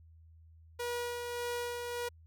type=tone with tremolo; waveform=sawtooth; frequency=481.6 Hz; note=B4; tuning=44 cents flat; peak=-30 dBFS; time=0.79-2.09 s; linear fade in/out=10 ms; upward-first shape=sine; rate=1.7 Hz; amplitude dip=35%; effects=added 81 Hz sine -55 dBFS peak until 2.26 s